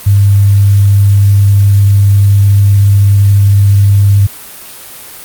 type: tone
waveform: sine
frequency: 100 Hz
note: G2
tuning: 35 cents sharp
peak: -3 dBFS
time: 0.06-4.27 s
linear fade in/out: 10 ms
effects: white hiss -29 dBFS RMS until 5.24 s + Opus 32 kbps